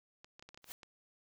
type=clicks; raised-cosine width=0.2 ms; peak=-35 dBFS; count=9; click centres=0.245 / 0.395 / 0.425 / 0.49 / 0.545 / 0.575 / 0.643 / 0.71 / 0.832 s
type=noise with exponential growth; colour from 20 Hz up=white; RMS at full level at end=-43 dBFS; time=0.62-0.72 s; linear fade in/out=0 ms; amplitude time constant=21 ms
effects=none